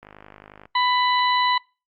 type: click train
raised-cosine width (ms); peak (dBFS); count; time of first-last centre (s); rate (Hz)
0.5; -27; 33; 0.03-0.655; 51.2
type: harmonic tone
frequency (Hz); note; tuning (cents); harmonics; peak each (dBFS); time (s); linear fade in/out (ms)
994; B5; +11; 1 / 2 / 3 / 4; -19 / -25 / -30 / -27; 0.75-1.58; 5
effects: noise-tail reverb RT60 0.3 s tail -24 dB re dry + Opus 48 kbps